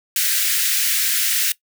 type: high-pass noise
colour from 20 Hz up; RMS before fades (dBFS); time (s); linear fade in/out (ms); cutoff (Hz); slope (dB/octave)
white; -19; 0.16-1.52; 2; 1500; 48
effects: noise-tail reverb RT60 0.1 s tail -19 dB re dry